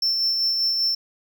triangle tone with tremolo, 5370 Hz, E8, 31 cents sharp, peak -17 dBFS, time 0.02-0.95 s, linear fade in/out 5 ms, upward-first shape sine, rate 5.1 Hz, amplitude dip 30%, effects none

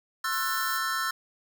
square chord, F# half-diminished seventh, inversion second, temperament just, 1065.6 / 1332 / 1480 / 1776 Hz, C6 / E6 / F#6 / A6, +31 / +18 / 0 / +16 cents, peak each -36 / -31 / -35 / -34 dBFS, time 0.24-1.11 s, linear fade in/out 5 ms
violet noise, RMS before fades -37 dBFS, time 0.31-0.79 s, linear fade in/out 20 ms
effects none

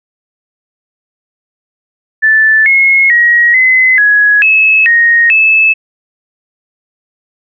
sine tone with pitch steps, 1756 / 2167 / 1897 / 2036 / 1675 / 2591 / 1866 / 2612 Hz, A6 / C#7 / A#6 / C7 / G#6 / E7 / A#6 / E7, -4 / -40 / +30 / -48 / +14 / -30 / +1 / -17 cents, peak -4 dBFS, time 2.22-5.74 s, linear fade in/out 20 ms, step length 440 ms, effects none

